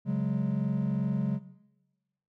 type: chord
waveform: triangle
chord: C# suspended fourth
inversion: none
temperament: equal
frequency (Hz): 138.59 / 185 / 207.7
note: C#3 / F#3 / G#3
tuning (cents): 0 / 0 / 0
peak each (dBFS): -28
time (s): 0.05-1.4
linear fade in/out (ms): 50
effects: noise-tail reverb RT60 1.0 s tail -17 dB re dry + tanh soft clip ceiling -17 dBFS